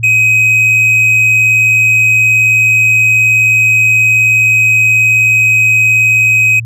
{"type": "tone with amplitude modulation", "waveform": "triangle", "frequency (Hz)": 2526, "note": "D#7", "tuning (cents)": 26, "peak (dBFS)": -3, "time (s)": [0.03, 6.6], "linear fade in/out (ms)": 10, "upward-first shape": "sine", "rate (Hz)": 98.9, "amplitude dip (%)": 30, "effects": ["added 115 Hz sine -19 dBFS peak until 6.65 s", "resampled to 32000 Hz"]}